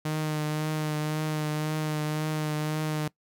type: tone with vibrato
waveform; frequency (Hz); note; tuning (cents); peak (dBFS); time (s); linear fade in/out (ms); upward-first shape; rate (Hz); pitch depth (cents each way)
sawtooth; 153.5; D#3; -23; -23; 0.05-3.08; 5; triangle; 1.9; 24
effects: noise-tail reverb RT60 0.1 s tail -21 dB re dry